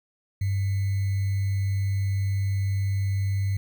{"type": "tone with sample-and-hold", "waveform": "sine", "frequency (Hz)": 98, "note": "G2", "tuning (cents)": 0, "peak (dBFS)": -22, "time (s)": [0.41, 3.57], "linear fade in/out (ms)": 5, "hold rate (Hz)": 2100, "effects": []}